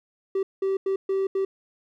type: tone bursts at uneven times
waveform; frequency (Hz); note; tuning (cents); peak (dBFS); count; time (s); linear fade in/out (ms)
triangle; 386.7; G4; -24; -19; 5; 0.35-0.43 / 0.62-0.77 / 0.86-0.96 / 1.09-1.27 / 1.35-1.45; 5
effects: tanh soft clip ceiling -15 dBFS